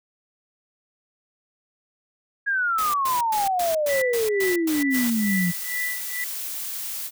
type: exponential sweep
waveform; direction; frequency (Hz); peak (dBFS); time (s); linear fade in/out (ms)
sine; down; 1661.2 to 170; -20; 2.46-5.52; 20
type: noise bursts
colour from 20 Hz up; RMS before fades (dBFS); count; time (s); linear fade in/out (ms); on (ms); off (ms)
white; -31; 9; 2.78-5.1; 5; 160; 110
type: tone with tremolo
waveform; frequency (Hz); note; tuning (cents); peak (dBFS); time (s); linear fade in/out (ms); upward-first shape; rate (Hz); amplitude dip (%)
sine; 1975.5; B6; 0; -24; 3.89-6.24; 2; sine; 2.2; 95
type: noise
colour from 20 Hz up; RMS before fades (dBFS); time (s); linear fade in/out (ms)
blue; -31; 4.9-7.11; 50
effects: none